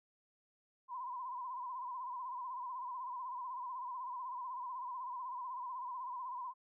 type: tone with vibrato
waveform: sine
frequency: 1005 Hz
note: B5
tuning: 30 cents sharp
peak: -40 dBFS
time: 0.88-6.54 s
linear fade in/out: 50 ms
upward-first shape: sine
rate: 16 Hz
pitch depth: 85 cents each way
effects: none